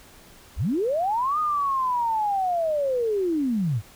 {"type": "linear two-way sweep", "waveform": "sine", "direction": "up then down", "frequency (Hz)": [33.25, 1244.5, 92.7], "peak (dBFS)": -21, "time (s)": [0.56, 3.82], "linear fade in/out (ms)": 50, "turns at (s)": 1.39, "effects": ["pink hiss -50 dBFS RMS until 3.95 s"]}